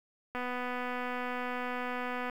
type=click train; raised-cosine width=0.5 ms; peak=-22 dBFS; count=484; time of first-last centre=0.35-2.298 s; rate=248 Hz; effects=9-bit